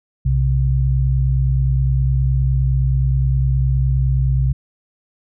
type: tone pair together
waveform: sine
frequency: 62.25 / 131.9 Hz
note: B1 / C3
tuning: +14 / +14 cents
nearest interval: octave + minor second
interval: 1300 cents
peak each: -16 dBFS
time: 0.25-4.53 s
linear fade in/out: 10 ms
effects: none